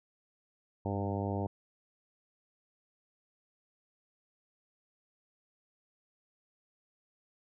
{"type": "harmonic tone with a mistuned harmonic", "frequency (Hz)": 100, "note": "G2", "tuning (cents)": 35, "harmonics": [1, 2, 3, 4, 5, 6, 7, 8, 9], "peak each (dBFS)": [-35, -38, -40, -41, -42, -43, -43, -44, -45], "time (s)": [0.85, 1.47], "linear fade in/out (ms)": 5, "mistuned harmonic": 1, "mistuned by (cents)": -46, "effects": []}